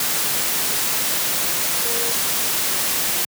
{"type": "tone in noise", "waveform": "sine", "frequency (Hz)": 470, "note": "A#4", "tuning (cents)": 14, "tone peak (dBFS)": -29, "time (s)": [1.85, 2.12], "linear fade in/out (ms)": 2, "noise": "white", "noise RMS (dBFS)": -21, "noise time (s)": [0, 3.25], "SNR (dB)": -11, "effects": ["high-pass 100 Hz 12 dB/octave"]}